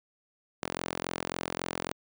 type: tone with high-pass filter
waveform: sawtooth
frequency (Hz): 43.65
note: F1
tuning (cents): 0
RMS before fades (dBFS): -36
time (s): 0.62-1.93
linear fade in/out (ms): 10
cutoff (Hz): 300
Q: 0.59
effects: none